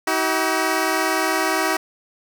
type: tone pair together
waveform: 10% pulse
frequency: 319.6 / 380.1 Hz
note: D#4 / F#4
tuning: +47 / +47 cents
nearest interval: minor third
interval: 300 cents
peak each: -13 dBFS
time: 0.07-1.77 s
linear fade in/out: 5 ms
effects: none